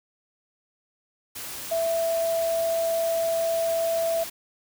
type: tone in noise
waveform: sine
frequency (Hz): 663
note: E5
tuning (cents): +10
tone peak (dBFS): -22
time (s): 1.71-4.24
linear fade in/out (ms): 10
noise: white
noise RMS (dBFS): -36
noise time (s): 1.35-4.3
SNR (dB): +11
effects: none